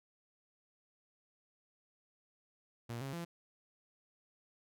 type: tone with pitch steps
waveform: sawtooth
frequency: 117.8 / 136.3 / 170.2 Hz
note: A#2 / C#3 / F3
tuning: +19 / -29 / -44 cents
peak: -36 dBFS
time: 2.89-3.25 s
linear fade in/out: 10 ms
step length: 120 ms
effects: none